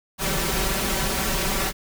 pink noise with comb filter, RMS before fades -24 dBFS, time 0.18-1.73 s, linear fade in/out 50 ms, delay 5.2 ms, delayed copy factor +0.85, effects none

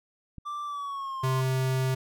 click, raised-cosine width 5 ms, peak -29 dBFS, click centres 0.383 s
triangle tone with pitch glide, 1174.7 to 1046.5 Hz, D6 to C6, 0 to 0 cents, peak -30 dBFS, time 0.45-1.42 s, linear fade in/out 20 ms, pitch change -200 cents, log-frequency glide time 0.65-1.26 s
square tone, 130.81 Hz, C3, in tune, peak -25 dBFS, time 1.23-1.95 s, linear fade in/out 10 ms
effects none

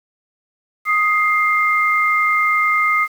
sine tone pair together, 1248.7 / 2100 Hz, D#6 / C7, +6 / +6 cents, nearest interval major sixth, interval 900 cents, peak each -16 dBFS, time 0.85-3.08 s, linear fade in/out 50 ms, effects 7-bit

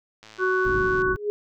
click train, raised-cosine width 0.2 ms, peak -28 dBFS, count 87, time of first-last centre 0.23-1.019 s, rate 109 Hz
harmonic tone, 372.4 Hz, F#4, 11 cents sharp, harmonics 1 / 3 / 4, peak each -22 / -27 / -24 dBFS, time 0.38-1.17 s, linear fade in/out 50 ms
pink low-pass noise, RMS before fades -32 dBFS, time 0.65-1.16 s, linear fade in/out 0 ms, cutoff 340 Hz, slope 24 dB/octave
sine tone with exponential growth, 415.3 Hz, G#4, in tune, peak -19 dBFS, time 1.05-1.3 s, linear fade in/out 0 ms, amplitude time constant 54 ms
effects none

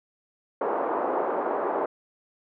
pink band-pass noise, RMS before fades -27 dBFS, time 0.61-1.86 s, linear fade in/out 5 ms, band 360 to 1100 Hz, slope 24 dB/octave, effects none

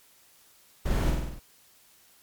brown noise with echo, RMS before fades -26 dBFS, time 0.85-1.11 s, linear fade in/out 10 ms, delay 48 ms, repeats 6, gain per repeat -3 dB, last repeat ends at 1.398 s, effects white hiss -59 dBFS RMS until 2.22 s + MP3 96 kbps

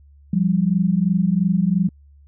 sine tone pair together, 173.08 / 196 Hz, F3 / G3, -15 / 0 cents, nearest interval major second, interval 215 cents, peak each -18 dBFS, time 0.33-1.89 s, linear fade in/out 5 ms, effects added 71 Hz sine -46 dBFS peak until 2.27 s

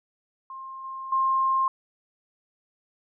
sine tone with level steps, 1061 Hz, C6, 24 cents sharp, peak -36 / -33 / -20 dBFS, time 0.5-1.68 s, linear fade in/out 2 ms, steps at 0.84 / 1.12 s, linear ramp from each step 5 ms, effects none

